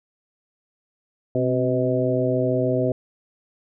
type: harmonic tone with a mistuned harmonic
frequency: 126.5 Hz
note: B2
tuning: 42 cents sharp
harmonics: 1 / 2 / 3 / 4 / 5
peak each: -25 / -25 / -25 / -25 / -25 dBFS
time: 1.35-2.92 s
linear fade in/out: 2 ms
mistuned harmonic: 2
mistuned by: +58 cents
effects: none